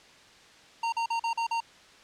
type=tone bursts; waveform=square; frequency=921 Hz; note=A#5; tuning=21 cents flat; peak=-27 dBFS; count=6; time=0.83-1.604 s; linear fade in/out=5 ms; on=94 ms; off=42 ms; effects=white hiss -54 dBFS RMS until 2.03 s + low-pass 5000 Hz 12 dB/octave